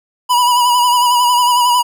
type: tone with vibrato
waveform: square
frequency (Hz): 977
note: B5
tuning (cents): -19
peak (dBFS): -10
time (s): 0.29-1.83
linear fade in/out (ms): 20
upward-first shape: sine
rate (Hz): 11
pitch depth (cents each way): 41
effects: none